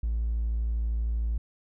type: tone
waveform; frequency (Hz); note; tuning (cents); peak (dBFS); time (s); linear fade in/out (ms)
triangle; 56.4; A1; +44; -22; 0.03-1.38; 5
effects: tanh soft clip ceiling -21 dBFS